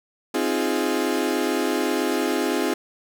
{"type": "chord", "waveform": "35% pulse", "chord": "F minor seventh", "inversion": "second", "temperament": "equal", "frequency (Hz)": [261.6, 311.1, 349.2, 415.3], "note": ["C4", "Eb4", "F4", "Ab4"], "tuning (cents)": [0, 0, 0, 0], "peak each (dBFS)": -25, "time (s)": [0.34, 2.74], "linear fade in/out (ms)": 5, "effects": []}